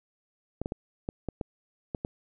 clicks, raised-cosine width 2 ms, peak -18 dBFS, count 8, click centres 0.616 / 0.659 / 0.721 / 1.089 / 1.287 / 1.412 / 1.948 / 2.049 s, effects none

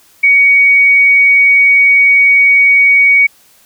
sine tone, 2245 Hz, C#7, 21 cents sharp, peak -4 dBFS, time 0.23-3.27 s, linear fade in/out 10 ms, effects white hiss -47 dBFS RMS until 3.65 s

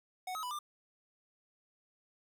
square tone with pitch steps, 739 / 1275 / 990 / 1193 Hz, F#5 / D#6 / B5 / D6, -2 / +42 / +4 / +27 cents, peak -38 dBFS, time 0.27-0.59 s, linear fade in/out 5 ms, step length 80 ms, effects 11-bit

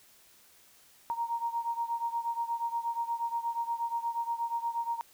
sine beating tone pair, 930 / 938.4 Hz, A#5 / A#5, -4 / +11 cents, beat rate 8.4 Hz, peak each -32 / -35 dBFS, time 1.1-5.01 s, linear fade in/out 0 ms, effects white hiss -60 dBFS RMS until 5.13 s

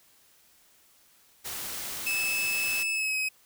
white noise, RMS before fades -36 dBFS, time 1.44-2.84 s, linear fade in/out 20 ms
40% pulse tone with pitch glide, 2613 to 2540 Hz, E7 to D#7, -16 to +35 cents, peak -26 dBFS, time 2.06-3.29 s, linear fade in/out 10 ms, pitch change -49 cents, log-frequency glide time 2.91-3.16 s
effects white hiss -61 dBFS RMS until 3.45 s

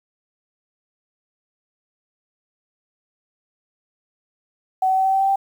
sine tone with pitch steps, 754 / 758.8 / 763.6 / 768.5 / 773.4 / 778.3 / 783.3 Hz, F#5 / F#5 / G5 / G5 / G5 / G5 / G5, +32 / +43 / -46 / -35 / -24 / -13 / -2 cents, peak -15 dBFS, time 4.82-5.359 s, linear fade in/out 5 ms, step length 77 ms, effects 8-bit

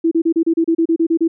sine tone bursts, 329.6 Hz, E4, in tune, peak -11 dBFS, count 12, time 0.04-1.28 s, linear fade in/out 10 ms, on 74 ms, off 32 ms, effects none

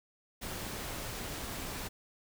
pink noise, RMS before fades -40 dBFS, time 0.41-1.89 s, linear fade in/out 20 ms, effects none

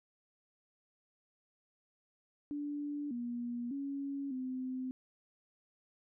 sine tone with pitch steps, 291.1 / 239.9 / 278.4 / 257.3 Hz, D4 / A#3 / C#4 / C4, -15 / +50 / +8 / -29 cents, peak -36 dBFS, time 2.51-4.91 s, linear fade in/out 0 ms, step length 600 ms, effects none

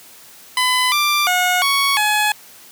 15% pulse tone with pitch steps, 1007 / 1182 / 725 / 1113 / 845 Hz, B5 / D6 / F#5 / C#6 / G#5, +33 / +11 / -35 / +7 / +30 cents, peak -8 dBFS, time 0.57-2.32 s, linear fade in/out 2 ms, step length 350 ms, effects white hiss -43 dBFS RMS until 2.71 s + high-pass 100 Hz 12 dB/octave

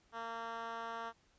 10% pulse tone with band-pass filter, 229.3 Hz, A#3, 28 cents flat, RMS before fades -43 dBFS, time 0.12-1.13 s, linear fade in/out 50 ms, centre 1200 Hz, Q 1, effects pink hiss -71 dBFS RMS until 1.38 s + resampled to 16000 Hz

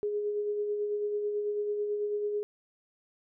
sine tone with tremolo, 415.3 Hz, G#4, in tune, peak -27 dBFS, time 0.03-2.43 s, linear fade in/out 0 ms, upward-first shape sine, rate 9.1 Hz, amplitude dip 35%, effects none

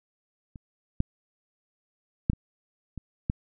clicks, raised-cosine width 5 ms, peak -30 / -11 / -9 / -23 / -24 / -13 dBFS, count 6, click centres 0.558 / 1.004 / 2.299 / 2.333 / 2.977 / 3.299 s, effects none

